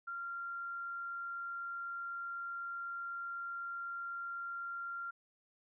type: tone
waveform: sine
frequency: 1384 Hz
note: F6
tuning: 16 cents flat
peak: -39 dBFS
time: 0.07-5.11 s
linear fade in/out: 10 ms
effects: none